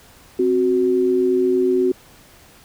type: tone pair together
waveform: sine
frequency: 261.6 / 370 Hz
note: C4 / F#4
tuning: 0 / 0 cents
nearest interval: tritone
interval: 600 cents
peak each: -21 / -15 dBFS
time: 0.39-1.92 s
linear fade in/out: 5 ms
effects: pink hiss -48 dBFS RMS until 2.64 s